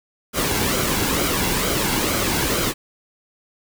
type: noise with flanger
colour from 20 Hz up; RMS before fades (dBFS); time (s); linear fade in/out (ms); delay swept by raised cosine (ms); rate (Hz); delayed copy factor
pink; -21; 0.33-2.74; 50; 1.1 to 1.66; 2.2; -0.5
effects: none